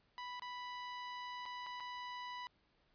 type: tone with dropouts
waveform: sawtooth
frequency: 987.8 Hz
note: B5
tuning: in tune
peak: -40 dBFS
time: 0.18-2.47 s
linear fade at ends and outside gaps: 0 ms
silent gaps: 0.396-0.421 / 1.455-1.461 / 1.663-1.667 / 1.8-1.805 s
effects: pink hiss -75 dBFS RMS until 2.94 s + resampled to 11025 Hz